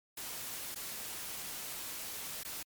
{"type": "noise with dropouts", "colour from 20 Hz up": "white", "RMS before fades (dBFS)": -42, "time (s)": [0.17, 2.63], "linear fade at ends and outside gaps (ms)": 5, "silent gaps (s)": [[0.747, 0.757], [2.434, 2.448]], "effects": ["MP3 96 kbps"]}